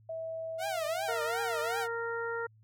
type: tone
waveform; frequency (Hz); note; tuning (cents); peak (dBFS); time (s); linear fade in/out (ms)
sine; 650; E5; -24; -35; 0.09-1.14; 5
type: tone with vibrato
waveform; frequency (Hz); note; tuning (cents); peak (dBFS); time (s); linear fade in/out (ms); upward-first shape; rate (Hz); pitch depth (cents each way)
sawtooth; 696; F5; -6; -30; 0.58-1.88; 50; triangle; 2.7; 290
type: harmonic tone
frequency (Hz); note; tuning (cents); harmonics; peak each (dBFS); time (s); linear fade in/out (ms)
463.5; A#4; -10; 1 / 2 / 3 / 4; -35 / -41 / -37 / -43; 1.08-2.47; 10
effects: added 109 Hz sine -58 dBFS peak until 2.63 s